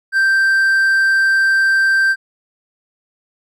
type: tone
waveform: triangle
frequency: 1568 Hz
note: G6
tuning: in tune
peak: -9 dBFS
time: 0.12-2.16 s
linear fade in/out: 50 ms
effects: none